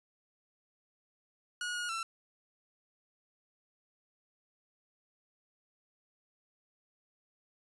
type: tone with pitch steps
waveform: sawtooth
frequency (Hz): 1450 / 1441 / 1342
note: F#6 / F#6 / E6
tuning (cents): -35 / -46 / +31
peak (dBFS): -31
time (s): 1.61-2.03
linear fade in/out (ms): 2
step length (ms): 140
effects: resampled to 24000 Hz